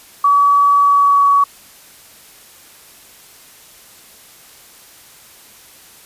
sine tone with pitch glide, 1140 to 1129.5 Hz, C#6 to C#6, +48 to +32 cents, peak -8 dBFS, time 0.24-1.44 s, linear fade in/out 5 ms, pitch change -16 cents, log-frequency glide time 0.77-1.25 s, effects white hiss -43 dBFS RMS until 6.05 s + resampled to 32000 Hz

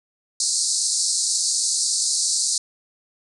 white band-pass noise, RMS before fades -22 dBFS, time 0.4-2.58 s, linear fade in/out 2 ms, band 4100 to 9400 Hz, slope 96 dB/octave, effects none

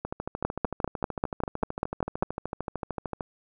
two click trains, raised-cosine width 1 ms, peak -17 / -10 dBFS, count 43 / 10, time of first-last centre 0.05-3.208 / 0.45-2.225 s, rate 13.3 / 5.07 Hz, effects none

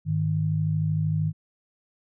sine tone pair together, 102.48 / 155.56 Hz, G#2 / D#3, -23 / 0 cents, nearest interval perfect fifth, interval 723 cents, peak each -27 / -23 dBFS, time 0.05-1.33 s, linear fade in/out 50 ms, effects none

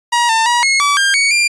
sawtooth tone with pitch steps, 953 / 898 / 960 / 2168 / 1149 / 1600 / 2237 / 2387 Hz, A#5 / A5 / B5 / C#7 / D6 / G6 / C#7 / D7, +38 / +35 / -49 / -39 / -38 / +35 / +15 / +28 cents, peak -7 dBFS, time 0.12-1.48 s, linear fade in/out 10 ms, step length 170 ms, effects resampled to 22050 Hz

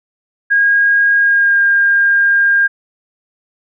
sine tone with pitch glide, 1632 to 1608.6 Hz, G#6 to G6, -31 to +44 cents, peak -8 dBFS, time 0.5-2.68 s, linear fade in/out 20 ms, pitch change -25 cents, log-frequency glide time 1.17-1.62 s, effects none

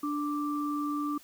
sine tone pair together, 293.7 / 1174.8 Hz, D4 / D6, 0 / 0 cents, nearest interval 2 octaves, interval 2400 cents, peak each -30 / -34 dBFS, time 0.03-1.18 s, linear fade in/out 5 ms, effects white hiss -56 dBFS RMS until 1.23 s

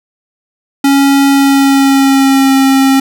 square tone with pitch glide, 277.1 to 269.2 Hz, C#4 to C4, -1 to +49 cents, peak -6 dBFS, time 0.84-3 s, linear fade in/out 5 ms, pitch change -50 cents, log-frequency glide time 1.29-2.52 s, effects none

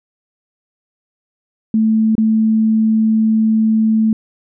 sine tone with dropouts, 220 Hz, A3, in tune, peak -10 dBFS, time 1.74-4.13 s, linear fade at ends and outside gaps 2 ms, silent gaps 2.153-2.18 s, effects none

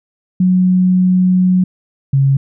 sine tone pair in turn, 183.5 / 136.72 Hz, F#3 / C#3, -14 / -24 cents, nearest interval perfect fourth, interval 510 cents, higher first, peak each -8 dBFS, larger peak neither, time 0.4-1.64 / 2.13-2.37 s, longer first, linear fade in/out 5 ms, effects none

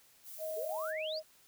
violet noise, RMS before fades -48 dBFS, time 0.23-0.94 s, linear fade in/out 50 ms
sine tone with pitch glide, 631 to 625.9 Hz, D#5 to D#5, +24 to +10 cents, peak -36 dBFS, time 0.38-1.23 s, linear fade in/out 50 ms, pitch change -14 cents, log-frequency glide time 0.87-0.97 s
sine exponential sweep, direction up, 407.5 to 5160 Hz, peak -39 dBFS, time 0.56-1.2 s, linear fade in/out 20 ms
effects white hiss -64 dBFS RMS until 1.47 s

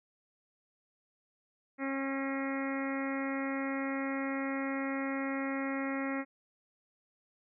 harmonic tone with a mistuned harmonic, 271.8 Hz, C#4, 34 cents flat, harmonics 1 / 2 / 3 / 4 / 5 / 6 / 7 / 8 / 9, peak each -34 / -40 / -45 / -46 / -44 / -49 / -42 / -44 / -51 dBFS, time 1.78-6.25 s, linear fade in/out 50 ms, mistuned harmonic 8, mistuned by -18 cents, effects none

